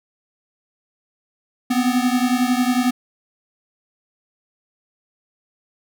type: beating tone pair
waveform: square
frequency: 245.4 / 256.4 Hz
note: B3 / C4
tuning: -11 / -35 cents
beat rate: 11 Hz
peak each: -19 / -21 dBFS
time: 1.7-2.91 s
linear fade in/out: 10 ms
effects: none